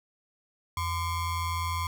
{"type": "ring-modulated tone", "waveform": "square", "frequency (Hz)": 554.4, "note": "C#5", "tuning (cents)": 0, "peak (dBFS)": -26, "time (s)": [0.77, 1.87], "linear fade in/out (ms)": 2, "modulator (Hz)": 470, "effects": []}